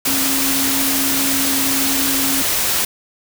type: tone in noise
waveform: sine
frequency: 272.1 Hz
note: C#4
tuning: 32 cents flat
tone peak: -22 dBFS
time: 0.07-2.42 s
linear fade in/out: 5 ms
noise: white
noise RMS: -18 dBFS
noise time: 0.05-2.85 s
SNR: -7 dB
effects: none